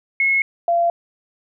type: tone pair in turn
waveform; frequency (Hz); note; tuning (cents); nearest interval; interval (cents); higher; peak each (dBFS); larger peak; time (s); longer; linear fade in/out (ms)
sine; 2176 / 685.4; C#7 / F5; -33 / -33; octave + minor sixth; 2000; first; -14 / -14; neither; 0.2-0.42 / 0.68-0.9; neither; 2
effects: none